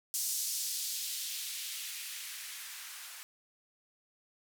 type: noise with band-pass filter sweep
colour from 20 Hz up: violet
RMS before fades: -39 dBFS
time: 0.14-3.23 s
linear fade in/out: 0 ms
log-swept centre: 6200 to 1200 Hz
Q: 1.2
effects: none